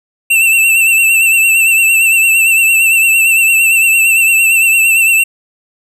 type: tone with vibrato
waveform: square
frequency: 2682 Hz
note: E7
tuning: 29 cents sharp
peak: -7 dBFS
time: 0.3-5.24 s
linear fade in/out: 10 ms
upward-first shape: triangle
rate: 8.8 Hz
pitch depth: 56 cents each way
effects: none